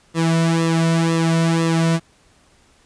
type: tone with flanger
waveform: sawtooth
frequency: 164.81 Hz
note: E3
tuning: in tune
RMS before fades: -17 dBFS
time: 0.14-2 s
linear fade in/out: 50 ms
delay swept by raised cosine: 1.3 to 2.5 ms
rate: 2 Hz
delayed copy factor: -0.8
effects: pink hiss -55 dBFS RMS until 2.85 s + resampled to 22050 Hz